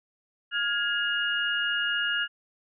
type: tone cluster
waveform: sine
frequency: 1417 / 1661 / 2852 Hz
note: F6 / G#6 / F7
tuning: +25 / 0 / +36 cents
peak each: -29 dBFS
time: 0.51-2.28 s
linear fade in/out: 50 ms
effects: none